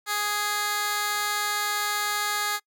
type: tone with high-pass filter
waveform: 15% pulse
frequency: 415.3 Hz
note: G#4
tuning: in tune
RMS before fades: -27 dBFS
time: 0.06-2.6 s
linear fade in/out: 50 ms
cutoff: 1300 Hz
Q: 0.65
effects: noise-tail reverb RT60 0.1 s tail -26 dB re dry